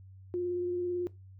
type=tone with vibrato; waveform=sine; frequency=354.9 Hz; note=F4; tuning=28 cents sharp; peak=-29 dBFS; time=0.34-1.07 s; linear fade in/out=0 ms; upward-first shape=sine; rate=18 Hz; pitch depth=15 cents each way; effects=noise-tail reverb RT60 0.2 s tail -18 dB re dry + added 95 Hz sine -49 dBFS peak until 1.39 s